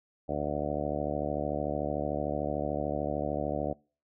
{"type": "harmonic tone", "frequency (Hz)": 73.42, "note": "D2", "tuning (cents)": 0, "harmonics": [1, 2, 3, 4, 5, 6, 7, 8, 9, 10], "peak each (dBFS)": [-40, -39, -40, -37, -41, -41, -38, -35, -37, -39], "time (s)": [0.28, 3.74], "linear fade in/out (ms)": 20, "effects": ["noise-tail reverb RT60 0.4 s tail -26 dB re dry"]}